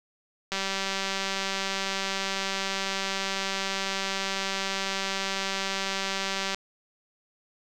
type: click train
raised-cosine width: 0.2 ms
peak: -12 dBFS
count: 1170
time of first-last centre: 0.52-6.546 s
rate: 194 Hz
effects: none